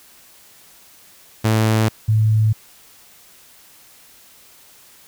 sawtooth / sine tone pair in turn, 110 / 108.86 Hz, A2 / A2, 0 / -18 cents, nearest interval unison, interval 18 cents, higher first, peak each -10 / -12 dBFS, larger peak first, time 1.44-1.89 / 2.08-2.53 s, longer neither, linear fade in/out 10 ms, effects white hiss -48 dBFS RMS until 5.07 s

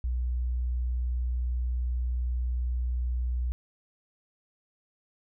sine tone, 61.3 Hz, B1, 12 cents flat, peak -26 dBFS, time 0.04-3.52 s, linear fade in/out 0 ms, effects none

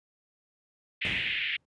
pink band-pass noise, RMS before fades -31 dBFS, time 1.01-1.57 s, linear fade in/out 10 ms, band 1900 to 3200 Hz, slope 48 dB/octave
brown noise with exponential decay, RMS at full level -29 dBFS, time 1.05-1.65 s, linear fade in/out 0 ms, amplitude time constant 130 ms
effects high-pass 100 Hz 12 dB/octave + resampled to 22050 Hz

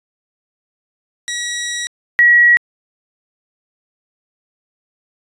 15% pulse / sine tone pair in turn, 1917 / 1917 Hz, A#6 / A#6, +48 / +48 cents, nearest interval unison, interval 0 cents, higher neither, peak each -14 / -6 dBFS, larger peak second, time 1.28-1.87 / 2.19-2.57 s, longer first, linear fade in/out 0 ms, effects resampled to 24000 Hz

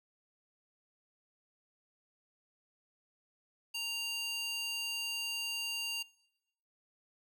square tone with high-pass filter, 930 Hz, A#5, 4 cents flat, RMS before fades -38 dBFS, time 3.74-6.03 s, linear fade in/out 10 ms, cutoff 3400 Hz, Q 6.4, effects noise-tail reverb RT60 0.9 s tail -23 dB re dry

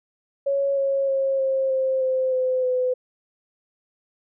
sine tone with pitch steps, 555 / 547.7 / 540.4 / 533.3 / 526.3 / 519.3 / 512.5 / 505.7 Hz, C#5 / C#5 / C#5 / C5 / C5 / C5 / C5 / B4, +2 / -21 / -44 / +33 / +10 / -13 / -36 / +41 cents, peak -19 dBFS, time 0.46-2.94 s, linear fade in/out 10 ms, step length 310 ms, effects none

